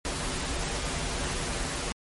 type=noise with comb filter; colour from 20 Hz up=pink; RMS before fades=-31 dBFS; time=0.05-1.92 s; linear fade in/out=0 ms; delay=9.5 ms; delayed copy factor=-0.6; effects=MP3 48 kbps

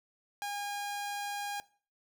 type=tone; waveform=sawtooth; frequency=814 Hz; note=G#5; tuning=35 cents flat; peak=-31 dBFS; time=0.42-1.6 s; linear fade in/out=0 ms; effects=noise-tail reverb RT60 0.4 s tail -19 dB re dry

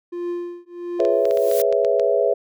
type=tone with tremolo; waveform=triangle; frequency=349.2 Hz; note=F4; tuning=in tune; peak=-20 dBFS; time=0.12-1.5 s; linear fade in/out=10 ms; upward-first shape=triangle; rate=1.4 Hz; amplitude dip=100%
type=chord; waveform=sine; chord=C# minor seventh; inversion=second; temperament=equal; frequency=415.3 / 493.9 / 554.4 / 659.3 Hz; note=G#4 / B4 / C#5 / E5; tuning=0 / 0 / 0 / 0 cents; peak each=-21 dBFS; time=0.99-2.34 s; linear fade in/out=10 ms
type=clicks; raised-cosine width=0.2 ms; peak=-17 dBFS; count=10; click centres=1.002 / 1.051 / 1.254 / 1.31 / 1.373 / 1.514 / 1.598 / 1.726 / 1.848 / 1.997 s
type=noise with exponential growth; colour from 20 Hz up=blue; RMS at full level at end=-26 dBFS; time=1.11-1.62 s; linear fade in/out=5 ms; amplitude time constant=110 ms
effects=none

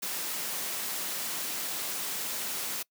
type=high-pass noise; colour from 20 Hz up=white; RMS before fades=-34 dBFS; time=0.02-2.83 s; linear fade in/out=10 ms; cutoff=150 Hz; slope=24 dB/octave; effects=noise-tail reverb RT60 0.1 s tail -24 dB re dry

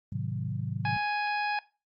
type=chord; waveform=sine; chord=A diminished seventh; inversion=none; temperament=equal with one note detuned; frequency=107.49 / 130.81 / 155.56 / 185 Hz; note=A2 / C3 / Eb3 / Gb3; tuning=-40 / 0 / 0 / 0 cents; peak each=-34 / -34 / -37 / -37 dBFS; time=0.12-0.97 s; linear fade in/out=5 ms
type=harmonic tone; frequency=832 Hz; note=G#5; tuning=3 cents sharp; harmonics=1 / 2 / 3 / 4 / 5 / 6; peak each=-29 / -33 / -36 / -47 / -45 / -45 dBFS; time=0.85-1.59 s; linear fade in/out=2 ms
effects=noise-tail reverb RT60 0.3 s tail -19 dB re dry + Opus 32 kbps

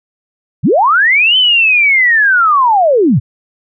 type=linear two-way sweep; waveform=sine; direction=up then down; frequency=91 to 3086 to 91 Hz; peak=-6 dBFS; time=0.63-3.2 s; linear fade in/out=20 ms; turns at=1.37 s; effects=none

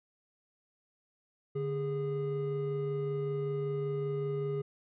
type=tone pair together; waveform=triangle; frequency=145.28 / 410.6 Hz; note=D3 / G#4; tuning=-18 / -20 cents; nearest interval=octave + tritone; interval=1798 cents; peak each=-33 / -31 dBFS; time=1.55-4.62 s; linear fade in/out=10 ms; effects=resampled to 8000 Hz

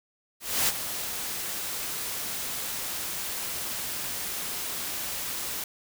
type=noise with ADSR envelope; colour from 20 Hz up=white; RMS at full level=-23 dBFS; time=0.4-5.64 s; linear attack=280 ms; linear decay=31 ms; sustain=-10 dB; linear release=3 ms; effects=none

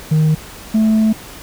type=tone pair in turn; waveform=sine; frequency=155.6 / 218.7 Hz; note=D#3 / A3; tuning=0 / -10 cents; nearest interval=tritone; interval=590 cents; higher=second; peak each=-7 dBFS; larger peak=neither; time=0.11-0.35 / 0.74-1.13 s; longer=second; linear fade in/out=10 ms; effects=tanh soft clip ceiling -9 dBFS + pink hiss -35 dBFS RMS until 1.42 s

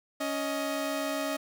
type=tone pair together; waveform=sawtooth; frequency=279.2 / 626.1 Hz; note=C#4 / D#5; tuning=+13 / +11 cents; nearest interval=octave + major second; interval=1398 cents; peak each=-29 / -28 dBFS; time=0.2-1.37 s; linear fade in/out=10 ms; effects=none

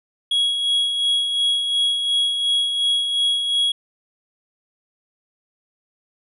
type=tone with tremolo; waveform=triangle; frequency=3322 Hz; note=G#7; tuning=in tune; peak=-14 dBFS; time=0.31-3.72 s; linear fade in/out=5 ms; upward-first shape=sine; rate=2.8 Hz; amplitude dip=45%; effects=resampled to 32000 Hz

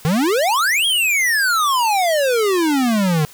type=exponential two-way sweep; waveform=square; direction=up then down; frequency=146.83 to 3322 to 146.83 Hz; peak=-15 dBFS; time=0.05-3.25 s; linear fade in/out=0 ms; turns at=0.86 s; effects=white hiss -43 dBFS RMS until 3.33 s

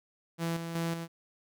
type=tone with tremolo; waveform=sawtooth; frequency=166.8 Hz; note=E3; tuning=21 cents sharp; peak=-26 dBFS; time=0.38-1.08 s; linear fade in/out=50 ms; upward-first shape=square; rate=2.7 Hz; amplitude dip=50%; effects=none

